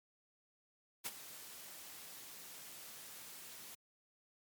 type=noise with ADSR envelope; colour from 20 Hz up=white; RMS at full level=-39 dBFS; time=1.04-3.75 s; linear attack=22 ms; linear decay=38 ms; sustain=-13 dB; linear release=5 ms; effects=high-pass 100 Hz 12 dB/octave + MP3 96 kbps